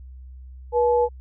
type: tone pair together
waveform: sine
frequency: 484 / 860 Hz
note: B4 / A5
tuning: -35 / -40 cents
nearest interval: minor seventh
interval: 995 cents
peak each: -17 / -22 dBFS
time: 0.72-1.09 s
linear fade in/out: 50 ms
effects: added 64 Hz sine -38 dBFS peak until 1.2 s